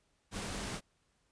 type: tone in noise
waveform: sine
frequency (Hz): 196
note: G3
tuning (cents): 0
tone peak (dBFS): -47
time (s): 0.31-0.81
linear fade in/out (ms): 50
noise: pink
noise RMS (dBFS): -40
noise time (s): 0.31-0.81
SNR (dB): -10
effects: pink hiss -75 dBFS RMS until 1.31 s + resampled to 22050 Hz